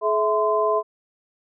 sine tone cluster, 426 / 655 / 1030 Hz, G#4 / E5 / C6, +44 / -11 / -28 cents, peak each -22 dBFS, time 0.01-0.83 s, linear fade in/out 50 ms, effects none

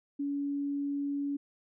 sine tone, 283.4 Hz, C#4, 38 cents sharp, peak -30 dBFS, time 0.19-1.37 s, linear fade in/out 10 ms, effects none

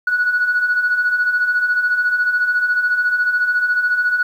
sine beating tone pair, 1457 / 1471 Hz, F#6 / F#6, -27 / -11 cents, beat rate 14 Hz, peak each -21 / -14 dBFS, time 0.07-4.23 s, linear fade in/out 5 ms, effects tanh soft clip ceiling -9 dBFS + 8-bit

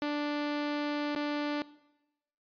sawtooth tone with dropouts, 293.7 Hz, D4, in tune, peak -26 dBFS, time 0.02-1.62 s, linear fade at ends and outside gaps 1 ms, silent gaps 1.151-1.161 s, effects noise-tail reverb RT60 0.9 s tail -19 dB re dry + resampled to 11025 Hz

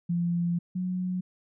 sine tone pair in turn, 172.4 / 182.65 Hz, F3 / F#3, -22 / -22 cents, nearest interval minor second, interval 100 cents, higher second, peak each -24 / -27 dBFS, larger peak first, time 0.09-0.59 / 0.75-1.21 s, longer first, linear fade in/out 10 ms, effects none

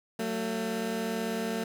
20% pulse tone pair together, 187.1 / 225.1 Hz, F#3 / A3, +20 / +40 cents, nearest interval minor third, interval 320 cents, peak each -31 / -26 dBFS, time 0.19-1.64 s, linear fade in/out 5 ms, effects none

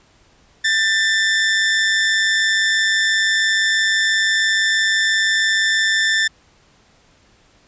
sawtooth tone with amplitude modulation, 1777 Hz, A6, 17 cents sharp, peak -9 dBFS, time 0.64-6.28 s, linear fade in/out 10 ms, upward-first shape sine, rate 197 Hz, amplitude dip 40%, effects pink hiss -54 dBFS RMS until 7.67 s + resampled to 16000 Hz

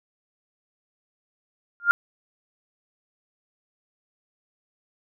sine tone with exponential growth, 1402 Hz, F6, 6 cents sharp, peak -8 dBFS, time 1.8-1.91 s, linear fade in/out 0 ms, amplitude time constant 22 ms, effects none

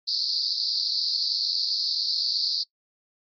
white band-pass noise, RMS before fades -26 dBFS, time 0.07-2.64 s, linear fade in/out 20 ms, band 4200 to 4900 Hz, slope 96 dB/octave, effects noise-tail reverb RT60 0.1 s tail -24 dB re dry + MP3 32 kbps

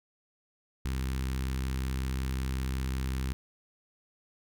sawtooth tone with notch filter, 65.41 Hz, C2, in tune, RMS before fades -32 dBFS, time 0.85-3.33 s, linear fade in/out 0 ms, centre 620 Hz, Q 0.65, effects none

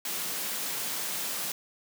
white high-pass noise, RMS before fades -33 dBFS, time 0.05-1.52 s, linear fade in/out 2 ms, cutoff 140 Hz, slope 48 dB/octave, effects none

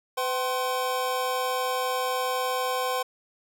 square tone cluster, 505 / 766 / 1054 Hz, B4 / G5 / C6, +39 / -40 / +12 cents, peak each -30 / -32 / -30 dBFS, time 0.17-3.03 s, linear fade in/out 10 ms, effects none

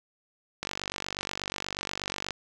click train, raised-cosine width 0.2 ms, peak -14 dBFS, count 82, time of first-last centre 0.63-2.307 s, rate 48.3 Hz, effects none

